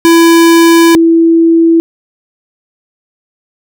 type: tone pair in turn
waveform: square / sine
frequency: 333.6 / 330.9 Hz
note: E4 / E4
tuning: +21 / +7 cents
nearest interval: unison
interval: 14 cents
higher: first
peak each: -3 dBFS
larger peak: neither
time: 0.05-0.95 / 0.95-1.8 s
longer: first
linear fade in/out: 0 ms
effects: none